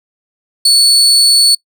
35% pulse tone, 4435 Hz, C#8, in tune, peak -4 dBFS, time 0.65-1.55 s, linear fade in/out 5 ms, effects noise-tail reverb RT60 0.1 s tail -25 dB re dry

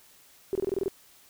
sine tone bursts, 388.3 Hz, G4, 16 cents flat, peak -24 dBFS, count 8, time 0.53-0.881 s, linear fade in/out 0 ms, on 22 ms, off 25 ms, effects white hiss -57 dBFS RMS until 1.29 s

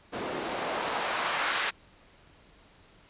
white noise with band-pass filter sweep, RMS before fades -31 dBFS, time 0.12-1.71 s, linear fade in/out 20 ms, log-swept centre 330 to 1600 Hz, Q 1, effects pink hiss -58 dBFS RMS until 3.09 s + resampled to 8000 Hz

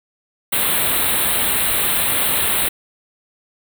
white band-stop noise, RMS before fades -18 dBFS, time 0.52-2.69 s, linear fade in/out 10 ms, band 4100 to 8200 Hz, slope 96 dB/octave, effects none

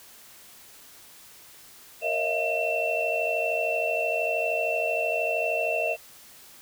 sine tone cluster, 466.8 / 551 / 632 / 685 / 2696 Hz, A#4 / C#5 / D#5 / F5 / E7, +2 / -11 / +27 / -34 / +38 cents, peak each -33 / -35 / -28 / -31 / -28 dBFS, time 2.01-5.97 s, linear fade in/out 50 ms, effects white hiss -50 dBFS RMS until 6.61 s

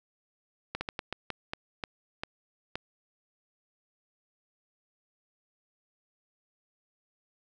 slowing click train, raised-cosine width 0.3 ms, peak -17 dBFS, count 10, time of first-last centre 0.75-2.755 s, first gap 60 ms, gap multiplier 1.31, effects none

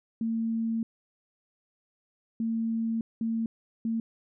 sine tone bursts at uneven times, 226.5 Hz, A#3, 50 cents flat, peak -26 dBFS, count 4, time 0.21-0.83 / 2.4-3.01 / 3.21-3.46 / 3.85-4 s, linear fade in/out 2 ms, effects none

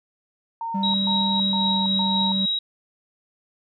sine tone bursts, 916 Hz, A#5, 31 cents flat, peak -26 dBFS, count 4, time 0.61-2.32 s, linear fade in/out 2 ms, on 330 ms, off 130 ms
triangle tone with pitch glide, 196 to 193.64 Hz, G3 to G3, 0 to -21 cents, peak -21 dBFS, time 0.74-2.46 s, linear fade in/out 10 ms, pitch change -21 cents, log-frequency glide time 1.41-1.76 s
sine tone with tremolo, 3833 Hz, A#7, 47 cents sharp, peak -20 dBFS, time 0.83-2.59 s, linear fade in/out 5 ms, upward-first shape sine, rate 3.8 Hz, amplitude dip 25%
effects none

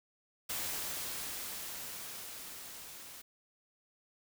white noise with level ramp, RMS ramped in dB -37 to -50 dBFS, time 0.49-3.22 s, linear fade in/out 10 ms, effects none

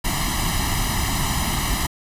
pink noise with comb filter, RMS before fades -22 dBFS, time 0.04-1.87 s, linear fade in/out 10 ms, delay 1 ms, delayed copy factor +0.9, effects resampled to 32000 Hz

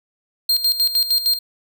45% pulse tone with tremolo, 4200 Hz, C8, 6 cents sharp, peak -13 dBFS, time 0.49-1.39 s, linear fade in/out 5 ms, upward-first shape square, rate 6.5 Hz, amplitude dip 70%, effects none

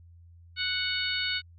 harmonic tone with a mistuned harmonic, 740 Hz, F#5, in tune, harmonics 2 / 3 / 4 / 5 / 6, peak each -34 / -34 / -34 / -34 / -34 dBFS, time 0.56-1.42 s, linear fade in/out 50 ms, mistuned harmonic 6, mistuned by -20 cents, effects added 85 Hz sine -50 dBFS peak until 1.58 s

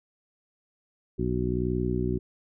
harmonic tone, 61.4 Hz, B1, 9 cents flat, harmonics 1 / 2 / 3 / 4 / 5 / 6, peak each -32 / -31 / -32 / -33 / -34 / -30 dBFS, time 1.18-2.19 s, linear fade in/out 20 ms, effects none

